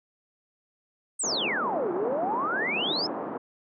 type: exponential two-way sweep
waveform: sine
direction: down then up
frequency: 8780 to 330.3 to 5360 Hz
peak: -26 dBFS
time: 1.19-3.07 s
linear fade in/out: 10 ms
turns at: 1.92 s
type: band-pass noise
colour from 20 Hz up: pink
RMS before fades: -33 dBFS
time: 1.23-3.38 s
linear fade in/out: 10 ms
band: 230 to 1100 Hz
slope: 24 dB/octave
effects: none